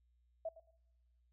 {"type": "tone with echo", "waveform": "sine", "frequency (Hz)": 652, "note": "E5", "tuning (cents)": -19, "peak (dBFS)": -37, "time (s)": [0.45, 0.49], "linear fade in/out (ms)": 5, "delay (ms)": 110, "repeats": 2, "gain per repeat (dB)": -15, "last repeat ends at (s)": 0.71, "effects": ["noise-tail reverb RT60 1.0 s tail -25 dB re dry", "added 60 Hz sine -70 dBFS peak until 1.32 s"]}